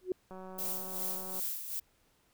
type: tone with exponential growth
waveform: sine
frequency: 367.6 Hz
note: F#4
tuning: 11 cents flat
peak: -25 dBFS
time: 0.01-0.12 s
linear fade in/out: 2 ms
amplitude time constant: 22 ms
type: click train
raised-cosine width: 1 ms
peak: -34 dBFS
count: 204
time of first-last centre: 0.31-1.396 s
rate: 187 Hz
type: noise with tremolo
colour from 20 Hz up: violet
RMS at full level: -35 dBFS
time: 0.58-1.8 s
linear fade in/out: 10 ms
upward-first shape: sine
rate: 2.6 Hz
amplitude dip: 60%
effects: pink hiss -70 dBFS RMS until 2.33 s